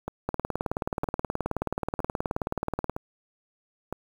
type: two click trains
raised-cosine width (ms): 1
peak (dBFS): -13 / -17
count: 50 / 5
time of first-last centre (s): 0.29-2.896 / 0.08-3.926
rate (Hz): 18.8 / 1.04
effects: 7-bit